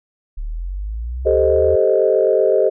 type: linear sweep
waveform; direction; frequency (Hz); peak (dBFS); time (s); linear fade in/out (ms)
sine; up; 34.65 to 82.4; -22; 0.37-1.76; 10
type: chord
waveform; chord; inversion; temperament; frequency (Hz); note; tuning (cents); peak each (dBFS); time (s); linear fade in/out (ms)
sine; A half-diminished seventh; third; equal; 392 / 440 / 523.3 / 622.3; G4 / A4 / C5 / Eb5; 0 / 0 / 0 / 0; -17; 1.25-2.7; 20
effects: tanh soft clip ceiling 0 dBFS